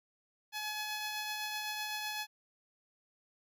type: tone with tremolo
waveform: 10% pulse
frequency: 849 Hz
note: G#5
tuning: 38 cents sharp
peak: -27 dBFS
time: 0.52-2.27 s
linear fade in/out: 50 ms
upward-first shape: triangle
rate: 7.9 Hz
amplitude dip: 30%
effects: none